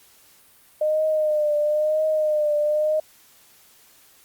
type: tone with vibrato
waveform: sine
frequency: 609 Hz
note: D#5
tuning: 37 cents flat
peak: -18 dBFS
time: 0.81-3 s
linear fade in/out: 5 ms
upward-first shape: triangle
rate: 1 Hz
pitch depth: 50 cents each way
effects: white hiss -54 dBFS RMS until 4.24 s + Opus 48 kbps